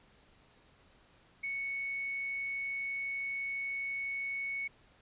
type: tone with quantisation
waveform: sine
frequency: 2217 Hz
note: C#7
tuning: in tune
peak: -34 dBFS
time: 1.43-4.68 s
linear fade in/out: 10 ms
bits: 10
effects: pink hiss -64 dBFS RMS until 5.01 s + resampled to 8000 Hz